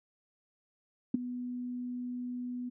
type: tone with ADSR envelope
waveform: sine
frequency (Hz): 246.9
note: B3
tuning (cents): 0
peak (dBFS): -20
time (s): 1.14-2.7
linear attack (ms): 5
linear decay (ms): 12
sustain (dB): -15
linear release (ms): 18
effects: none